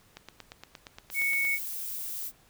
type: click train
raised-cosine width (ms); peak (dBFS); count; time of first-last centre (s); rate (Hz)
0.2; -25; 12; 0.17-1.451; 8.59
type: noise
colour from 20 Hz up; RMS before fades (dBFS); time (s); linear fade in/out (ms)
violet; -36; 1.1-2.32; 50
type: tone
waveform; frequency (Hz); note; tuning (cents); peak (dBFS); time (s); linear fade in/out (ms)
sine; 2218; C#7; 0; -25; 1.14-1.59; 50
effects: pink hiss -61 dBFS RMS until 2.49 s